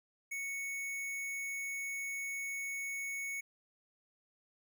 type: tone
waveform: square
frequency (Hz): 2217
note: C#7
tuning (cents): 0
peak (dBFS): -38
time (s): 0.31-3.41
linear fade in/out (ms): 10
effects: none